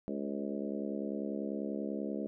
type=harmonic tone with a mistuned harmonic; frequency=70.2 Hz; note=C#2; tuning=22 cents sharp; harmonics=3 / 4 / 5 / 6 / 7 / 8 / 9; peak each=-38 / -40 / -42 / -44 / -45 / -46 / -47 dBFS; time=0.08-2.27 s; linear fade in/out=0 ms; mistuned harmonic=8; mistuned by=-24 cents; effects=none